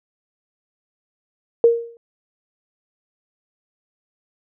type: tone with exponential decay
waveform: sine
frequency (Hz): 466.2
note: A#4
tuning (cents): 0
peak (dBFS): -6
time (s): 1.64-1.97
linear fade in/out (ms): 1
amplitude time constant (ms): 71
effects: none